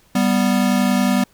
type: tone pair together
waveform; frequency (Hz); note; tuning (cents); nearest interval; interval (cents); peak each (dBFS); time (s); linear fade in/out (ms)
square; 195.7 / 246.6; G3 / B3; -3 / -2; major third; 401; -18; 0.15-1.24; 5
effects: pink hiss -55 dBFS RMS until 1.33 s